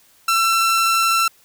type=tone; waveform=sawtooth; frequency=1344 Hz; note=E6; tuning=33 cents sharp; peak=-11 dBFS; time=0.28-1.28 s; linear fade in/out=5 ms; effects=white hiss -54 dBFS RMS until 1.44 s